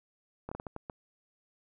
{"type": "slowing click train", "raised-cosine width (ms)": 1, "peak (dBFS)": -25, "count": 7, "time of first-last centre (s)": [0.49, 0.898], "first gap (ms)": 25, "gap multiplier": 1.4, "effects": []}